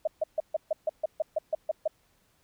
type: tone bursts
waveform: sine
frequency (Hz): 627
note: D#5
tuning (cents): +13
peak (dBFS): -23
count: 12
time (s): 0.05-1.878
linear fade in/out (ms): 5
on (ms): 24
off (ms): 140
effects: pink hiss -68 dBFS RMS until 2.43 s